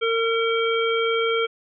harmonic tone, 456.3 Hz, A#4, 37 cents flat, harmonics 1 / 3 / 5 / 7, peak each -21 / -26 / -28 / -29 dBFS, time 0.01-1.47 s, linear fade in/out 20 ms, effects none

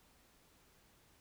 silence, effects pink hiss -68 dBFS RMS until 1.2 s

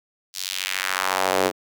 square tone with high-pass filter sweep, 46.97 Hz, F#1, 27 cents sharp, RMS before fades -24 dBFS, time 0.33-1.52 s, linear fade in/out 50 ms, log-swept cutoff 5100 to 390 Hz, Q 1.5, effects none

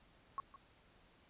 sine tone with echo, 1100 Hz, C#6, 14 cents flat, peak -37 dBFS, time 0.38-0.4 s, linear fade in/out 0 ms, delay 160 ms, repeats 1, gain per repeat -15 dB, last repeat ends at 0.56 s, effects pink hiss -67 dBFS RMS until 1.29 s + resampled to 8000 Hz

